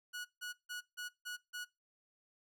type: tone bursts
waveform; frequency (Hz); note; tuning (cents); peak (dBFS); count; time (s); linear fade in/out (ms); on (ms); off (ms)
sawtooth; 1462; F#6; -21; -38; 6; 0.13-1.65; 20; 120; 160
effects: noise-tail reverb RT60 0.2 s tail -19 dB re dry